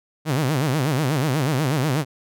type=tone with vibrato; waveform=sawtooth; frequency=141.5 Hz; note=C#3; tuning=36 cents sharp; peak=-15 dBFS; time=0.25-2.05 s; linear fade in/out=50 ms; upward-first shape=sine; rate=8.2 Hz; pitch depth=220 cents each way; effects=none